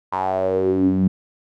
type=tone with band-pass filter sweep; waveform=sawtooth; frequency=94.4 Hz; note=F#2; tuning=35 cents sharp; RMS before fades=-19 dBFS; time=0.12-1.08 s; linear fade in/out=10 ms; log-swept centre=1000 to 190 Hz; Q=7.5; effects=none